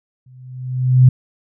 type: tone with exponential growth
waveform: sine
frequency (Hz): 127.7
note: C3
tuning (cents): -42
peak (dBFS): -3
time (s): 0.26-1.09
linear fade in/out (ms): 5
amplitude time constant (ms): 180
effects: none